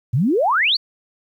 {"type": "exponential sweep", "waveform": "sine", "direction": "up", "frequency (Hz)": [108.5, 4699], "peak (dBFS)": -14, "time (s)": [0.13, 0.77], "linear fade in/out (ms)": 10, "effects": ["9-bit"]}